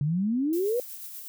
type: exponential sweep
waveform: sine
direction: up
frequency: 138.59 to 510 Hz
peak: -23 dBFS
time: 0.01-0.8 s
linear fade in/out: 2 ms
type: noise with tremolo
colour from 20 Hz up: violet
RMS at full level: -39 dBFS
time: 0.53-1.28 s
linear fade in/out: 0 ms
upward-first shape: sine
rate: 8.2 Hz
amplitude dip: 35%
effects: none